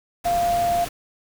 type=tone in noise; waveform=sine; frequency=695 Hz; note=F5; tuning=9 cents flat; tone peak=-18 dBFS; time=0.25-0.85 s; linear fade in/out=10 ms; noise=pink; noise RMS=-32 dBFS; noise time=0.24-0.89 s; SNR=+11 dB; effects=none